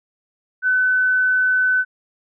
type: tone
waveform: sine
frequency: 1509 Hz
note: F#6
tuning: 34 cents sharp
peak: -14 dBFS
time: 0.62-1.85 s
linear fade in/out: 50 ms
effects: none